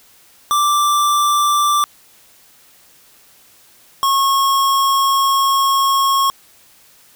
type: tone pair in turn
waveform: square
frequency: 1174.7 / 1091.4 Hz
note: D6 / C#6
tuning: 0 / -27 cents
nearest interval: minor second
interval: 127 cents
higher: first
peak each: -13 dBFS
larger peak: neither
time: 0.51-1.84 / 4.03-6.3 s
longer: second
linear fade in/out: 0 ms
effects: white hiss -49 dBFS RMS until 7.15 s